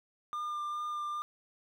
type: tone with vibrato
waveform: triangle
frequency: 1200 Hz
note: D6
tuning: 37 cents sharp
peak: -32 dBFS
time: 0.33-1.22 s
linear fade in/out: 0 ms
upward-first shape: sine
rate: 2.4 Hz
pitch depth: 12 cents each way
effects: none